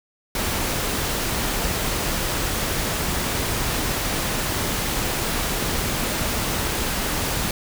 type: noise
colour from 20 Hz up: pink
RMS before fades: -24 dBFS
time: 0.35-7.51 s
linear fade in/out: 2 ms
effects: none